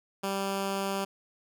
10% pulse tone, 195.8 Hz, G3, 2 cents flat, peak -21 dBFS, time 0.23-1.05 s, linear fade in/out 10 ms, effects none

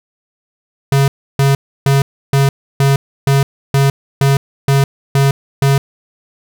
square tone bursts, 138 Hz, C#3, 7 cents flat, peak -9 dBFS, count 11, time 0.92-5.78 s, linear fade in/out 2 ms, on 160 ms, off 310 ms, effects none

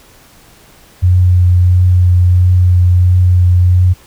sine tone with vibrato, 90 Hz, F#2, 47 cents flat, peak -5 dBFS, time 1.02-3.94 s, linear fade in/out 20 ms, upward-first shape triangle, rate 1.5 Hz, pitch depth 16 cents each way, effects pink hiss -43 dBFS RMS until 4.06 s

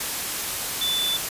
sine tone in noise, 3500 Hz, A7, 10 cents flat, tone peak -22 dBFS, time 0.81-1.17 s, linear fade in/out 5 ms, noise white, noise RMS -28 dBFS, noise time 0-1.29 s, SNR +3 dB, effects resampled to 32000 Hz

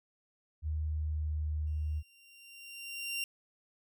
sine tone with pitch glide, 77.2 to 76.45 Hz, D#2 to D#2, -13 to -30 cents, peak -31 dBFS, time 0.62-2.03 s, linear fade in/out 50 ms, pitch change -17 cents, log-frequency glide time 0.82-1.39 s
sawtooth tone with exponential growth, 2769 Hz, F7, 15 cents flat, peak -29 dBFS, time 1.67-3.24 s, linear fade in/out 1 ms, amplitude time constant 340 ms
effects none

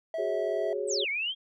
triangle tone, 651 Hz, E5, 22 cents flat, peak -28 dBFS, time 0.14-0.73 s, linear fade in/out 2 ms
sine chord, F# suspended second, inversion none, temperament equal with one note detuned, 374.1 / 415.3 / 554.4 Hz, F#4 / G#4 / C#5, +19 / 0 / 0 cents, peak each -34 / -32 / -34 dBFS, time 0.18-1.05 s, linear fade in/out 10 ms
sine exponential two-way sweep, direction down then up, 8870 to 2138 to 3296 Hz, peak -28 dBFS, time 0.87-1.35 s, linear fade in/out 50 ms, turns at 1.09 s
effects none

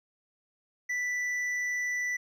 sine tone with hard clipping, 1975.5 Hz, B6, in tune, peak -30 dBFS, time 0.89-2.17 s, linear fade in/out 10 ms, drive 5 dB, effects none

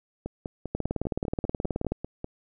two click trains, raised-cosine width 2 ms, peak -14 / -19 dBFS, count 23 / 11, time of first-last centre 0.75-1.92 / 0.26-2.244 s, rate 18.8 / 5.04 Hz, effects none

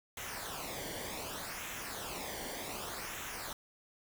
pink noise with flanger, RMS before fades -42 dBFS, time 0.17-3.53 s, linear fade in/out 2 ms, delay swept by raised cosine 0.21 to 0.78 ms, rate 0.66 Hz, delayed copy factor -0.65, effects none

